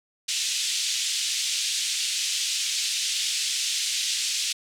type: band-pass noise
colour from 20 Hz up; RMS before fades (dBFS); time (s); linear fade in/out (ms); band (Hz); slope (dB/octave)
pink; -27; 0.28-4.53; 10; 2900 to 8200; 24
effects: none